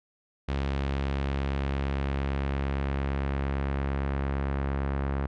sawtooth tone with low-pass filter sweep, 68.8 Hz, C#2, 12 cents flat, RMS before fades -29 dBFS, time 0.48-5.27 s, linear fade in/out 10 ms, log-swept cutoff 3500 to 1600 Hz, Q 1.1, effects none

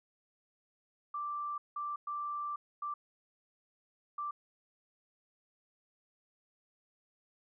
sine tone bursts at uneven times, 1174.7 Hz, D6, in tune, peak -35 dBFS, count 5, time 1.14-1.58 / 1.76-1.96 / 2.07-2.56 / 2.82-2.94 / 4.18-4.31 s, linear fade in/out 5 ms, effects none

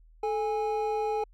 triangle tone pair together, 435.8 / 823.7 Hz, A4 / G#5, -17 / -14 cents, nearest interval major seventh, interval 1103 cents, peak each -27 / -28 dBFS, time 0.23-1.24 s, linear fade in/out 5 ms, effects added 40 Hz sine -53 dBFS peak until 1.33 s

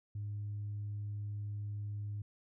sine tone, 103.4 Hz, G#2, 7 cents flat, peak -36 dBFS, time 0.15-2.22 s, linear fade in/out 5 ms, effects tanh soft clip ceiling -34 dBFS

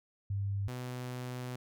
sine / sawtooth tone pair in turn, 99.4 / 125.24 Hz, G2 / B2, +25 / +25 cents, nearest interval major third, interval 400 cents, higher second, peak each -31 / -34 dBFS, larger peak first, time 0.3-0.68 / 0.68-1.56 s, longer second, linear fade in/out 5 ms, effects none

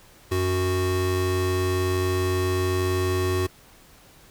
square tone pair together, 92.3 / 368.6 Hz, F#2 / F#4, -4 / -7 cents, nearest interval 2 octaves, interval 2397 cents, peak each -25 dBFS, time 0.31-3.47 s, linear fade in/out 10 ms, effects pink hiss -52 dBFS RMS until 4.3 s

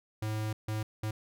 square tone bursts at uneven times, 108.1 Hz, A2, 30 cents flat, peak -32 dBFS, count 3, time 0.22-0.53 / 0.68-0.83 / 1.03-1.11 s, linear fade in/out 5 ms, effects none

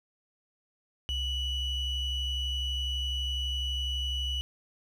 triangle ring-modulated tone, 1506 Hz, F#6, 30 cents sharp, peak -24 dBFS, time 1.09-4.41 s, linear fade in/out 0 ms, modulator 1440 Hz, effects none

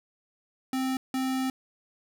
square tone bursts at uneven times, 261.6 Hz, C4, in tune, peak -27 dBFS, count 2, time 0.73-0.97 / 1.14-1.5 s, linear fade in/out 2 ms, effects none

